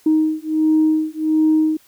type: beating tone pair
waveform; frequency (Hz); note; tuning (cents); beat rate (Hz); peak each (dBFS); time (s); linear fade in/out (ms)
sine; 311.9 / 313.3; D#4 / D#4; +4 / +12; 1.4; -16 / -16; 0.06-1.77; 5
effects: tanh soft clip ceiling -7 dBFS + white hiss -53 dBFS RMS until 1.87 s